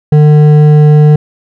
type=tone with hard clipping; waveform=sine; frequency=150.2 Hz; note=D3; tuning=39 cents sharp; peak=-3 dBFS; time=0.12-1.16 s; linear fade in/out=5 ms; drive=8 dB; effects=none